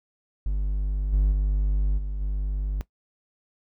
triangle tone with level steps, 49.68 Hz, G1, 24 cents sharp, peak -21 / -15 / -18 / -25 / -22 dBFS, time 0.46-2.81 s, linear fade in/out 0 ms, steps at 1.12 / 1.31 / 1.97 / 2.2 s, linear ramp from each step 20 ms, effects noise-tail reverb RT60 0.1 s tail -18 dB re dry

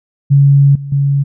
sine tone with level steps, 140.1 Hz, C#3, 19 cents sharp, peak -4 / -21 / -9 dBFS, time 0.3-1.24 s, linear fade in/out 20 ms, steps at 0.75 / 0.92 s, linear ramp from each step 5 ms, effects none

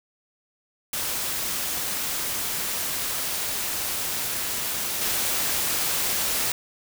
white noise with level steps, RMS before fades -28 / -25 dBFS, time 0.93-6.52 s, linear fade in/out 2 ms, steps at 5.01 s, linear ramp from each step 5 ms, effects none

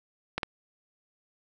clicks, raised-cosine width 0.3 ms, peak -13 dBFS, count 2, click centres 0.38 / 0.432 s, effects none

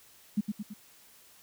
sine tone with echo, 208.9 Hz, G#3, 10 cents sharp, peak -23 dBFS, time 0.37-0.41 s, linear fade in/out 10 ms, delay 110 ms, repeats 3, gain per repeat -5 dB, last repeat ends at 0.74 s, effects white hiss -58 dBFS RMS until 1.42 s

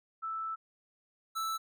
sine / square tone pair in turn, 1318.5 / 1318.5 Hz, E6 / E6, 0 / 0 cents, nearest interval unison, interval 0 cents, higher neither, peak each -34 / -33 dBFS, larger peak second, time 0.22-0.56 / 1.35-1.58 s, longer first, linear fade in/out 20 ms, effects none

